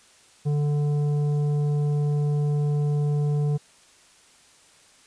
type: tone with tanh clipping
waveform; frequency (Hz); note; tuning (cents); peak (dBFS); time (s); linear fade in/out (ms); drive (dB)
triangle; 146.83; D3; 0; -22; 0.45-3.58; 20; 13
effects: white hiss -55 dBFS RMS until 5.06 s + resampled to 22050 Hz